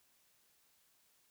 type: silence
effects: white hiss -72 dBFS RMS until 1.3 s